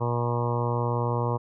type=harmonic tone; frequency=119.6 Hz; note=A#2; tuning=45 cents sharp; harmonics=1 / 2 / 3 / 4 / 5 / 6 / 7 / 8 / 9 / 10; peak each=-26 / -36 / -35 / -31 / -36 / -42 / -36 / -33 / -35 / -44 dBFS; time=0-1.38 s; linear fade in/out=20 ms; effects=none